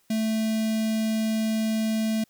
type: tone with notch filter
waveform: square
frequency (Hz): 220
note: A3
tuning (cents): 0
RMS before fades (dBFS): -25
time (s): 0.1-2.24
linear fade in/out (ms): 5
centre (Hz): 1200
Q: 0.76
effects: white hiss -65 dBFS RMS until 2.29 s